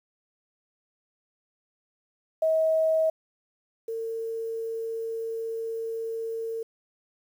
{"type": "tone pair in turn", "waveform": "sine", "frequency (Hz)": [639, 452.7], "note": ["D#5", "A4"], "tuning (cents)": [46, 49], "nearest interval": "tritone", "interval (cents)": 597, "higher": "first", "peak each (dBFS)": [-20, -29], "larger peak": "first", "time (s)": [[2.42, 3.1], [3.88, 6.63]], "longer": "second", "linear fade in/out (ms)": 5, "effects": ["9-bit"]}